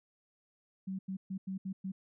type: tone bursts at uneven times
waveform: sine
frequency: 190.4 Hz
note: F#3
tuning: 50 cents sharp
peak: -35 dBFS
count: 6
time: 0.87-0.99 / 1.08-1.17 / 1.3-1.38 / 1.47-1.58 / 1.65-1.73 / 1.84-1.92 s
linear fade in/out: 10 ms
effects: none